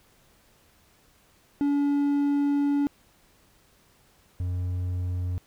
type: tone pair in turn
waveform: triangle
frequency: 285.4 / 89.9 Hz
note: D4 / F#2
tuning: -49 / -49 cents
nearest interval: octave + minor sixth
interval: 2000 cents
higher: first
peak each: -19 / -24 dBFS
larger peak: first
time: 1.61-2.87 / 4.4-5.38 s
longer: first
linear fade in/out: 0 ms
effects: pink hiss -61 dBFS RMS until 5.46 s